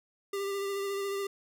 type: tone with vibrato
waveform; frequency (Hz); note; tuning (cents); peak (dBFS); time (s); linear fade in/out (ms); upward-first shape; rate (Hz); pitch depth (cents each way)
square; 396.8; G4; +21; -32; 0.33-1.27; 5; sine; 14; 20
effects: none